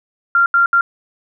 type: tone bursts at uneven times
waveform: sine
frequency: 1386 Hz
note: F6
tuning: 14 cents flat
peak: -9 dBFS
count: 3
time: 0.35-0.46 / 0.54-0.66 / 0.73-0.81 s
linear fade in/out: 2 ms
effects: none